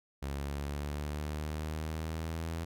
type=linear sweep; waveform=sawtooth; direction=up; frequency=69.2 to 83 Hz; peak=-31 dBFS; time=0.22-2.65 s; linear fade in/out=10 ms; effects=none